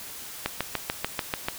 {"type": "click train", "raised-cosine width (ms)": 0.3, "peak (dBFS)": -9, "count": 8, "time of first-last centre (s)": [0.46, 1.485], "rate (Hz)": 6.83, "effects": ["white hiss -40 dBFS RMS until 1.58 s"]}